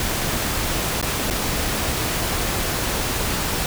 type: noise with dropouts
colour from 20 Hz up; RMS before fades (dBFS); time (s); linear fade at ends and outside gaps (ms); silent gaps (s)
pink; -23; 0-3.66; 1; 1.014-1.026 / 1.301-1.308
effects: none